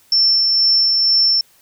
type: tone with tremolo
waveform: sine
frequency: 5380 Hz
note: E8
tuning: 34 cents sharp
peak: -10 dBFS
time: 0.12-1.41 s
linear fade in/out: 2 ms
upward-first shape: sine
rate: 2.1 Hz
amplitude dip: 25%
effects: white hiss -53 dBFS RMS until 1.61 s